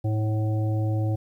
harmonic tone with a mistuned harmonic, 107.8 Hz, A2, 35 cents flat, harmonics 1 / 3 / 5 / 7, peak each -22 / -32 / -36 / -39 dBFS, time 0.04-1.16 s, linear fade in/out 10 ms, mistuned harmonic 5, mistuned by +24 cents, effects 10-bit

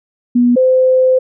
sine tone pair in turn, 243.2 / 515.3 Hz, B3 / C5, -26 / -27 cents, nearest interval octave + minor second, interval 1299 cents, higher second, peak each -7 dBFS, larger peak neither, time 0.35-0.56 / 0.56-1.19 s, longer second, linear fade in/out 10 ms, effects none

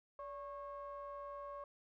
triangle ring-modulated tone, 261.4 Hz, C4, 1 cent flat, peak -40 dBFS, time 0.19-1.64 s, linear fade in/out 2 ms, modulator 836 Hz, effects none

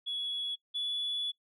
sine tone pair in turn, 3373 / 3424 Hz, G#7 / A7, +26 / -48 cents, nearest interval unison, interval 26 cents, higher second, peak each -31 / -30 dBFS, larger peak second, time 0.06-0.56 / 0.74-1.32 s, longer second, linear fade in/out 20 ms, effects noise-tail reverb RT60 0.1 s tail -23 dB re dry + tanh soft clip ceiling -28 dBFS

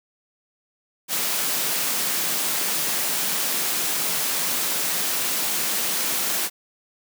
white high-pass noise, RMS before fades -24 dBFS, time 1.08-6.5 s, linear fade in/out 50 ms, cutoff 140 Hz, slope 96 dB/octave, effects none

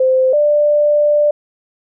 sine tone pair in turn, 519 / 591.7 Hz, C5 / D5, -14 / +13 cents, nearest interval major second, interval 227 cents, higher second, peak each -9 dBFS, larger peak neither, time 0-0.33 / 0.33-1.31 s, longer second, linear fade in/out 5 ms, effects none

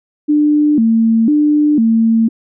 sine tone with vibrato, 259.4 Hz, C4, 15 cents flat, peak -8 dBFS, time 0.28-2.29 s, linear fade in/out 20 ms, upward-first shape square, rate 1 Hz, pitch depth 240 cents each way, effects none

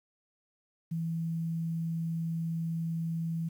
sine tone with quantisation, 164.81 Hz, E3, in tune, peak -30 dBFS, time 0.91-3.49 s, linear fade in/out 10 ms, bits 10, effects none

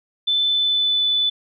sine tone with pitch glide, 3520 to 3490 Hz, A7 to A7, 0 to -15 cents, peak -16 dBFS, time 0.27-1.3 s, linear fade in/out 10 ms, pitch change -15 cents, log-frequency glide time 0.43-1.09 s, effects none

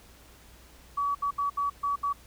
sine tone bursts at uneven times, 1138 Hz, C#6, 45 cents sharp, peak -25 dBFS, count 6, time 0.97-1.15 / 1.22-1.31 / 1.38-1.5 / 1.57-1.7 / 1.83-1.96 / 2.03-2.13 s, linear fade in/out 10 ms, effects added 60 Hz sine -55 dBFS peak until 2.26 s + pink hiss -55 dBFS RMS until 2.26 s

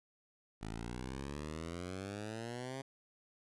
10% pulse exponential sweep, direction up, 52.7 to 136.3 Hz, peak -33 dBFS, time 0.61-2.82 s, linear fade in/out 10 ms, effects resampled to 24000 Hz

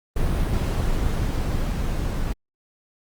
brown noise with level ramp, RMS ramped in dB -21 to -25 dBFS, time 0.16-2.33 s, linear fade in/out 5 ms, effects Opus 32 kbps

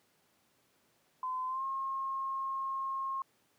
sine tone with pitch glide, 1024 to 1074.9 Hz, C6 to C6, -38 to +46 cents, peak -33 dBFS, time 1.23-3.22 s, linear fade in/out 2 ms, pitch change +84 cents, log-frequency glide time 1.47-1.64 s, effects pink hiss -71 dBFS RMS until 3.58 s + high-pass 150 Hz 12 dB/octave

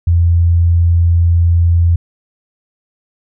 sine tone, 85.2 Hz, F2, 42 cents flat, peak -7 dBFS, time 0.07-1.96 s, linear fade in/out 5 ms, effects none

